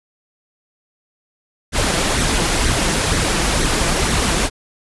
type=noise with flanger; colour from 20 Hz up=pink; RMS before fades=-17 dBFS; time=1.72-4.5 s; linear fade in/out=50 ms; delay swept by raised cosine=0.49 to 5.99 ms; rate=2.1 Hz; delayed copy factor=+0.5; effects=resampled to 24000 Hz